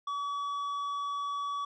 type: tone with tanh clipping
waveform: triangle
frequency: 1139 Hz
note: C#6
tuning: 47 cents sharp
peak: -33 dBFS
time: 0.07-1.65 s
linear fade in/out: 5 ms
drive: 11 dB
effects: none